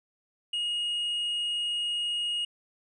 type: tone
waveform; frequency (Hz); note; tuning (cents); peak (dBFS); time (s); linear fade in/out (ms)
triangle; 2873; F7; +48; -26; 0.53-2.45; 5
effects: resampled to 22050 Hz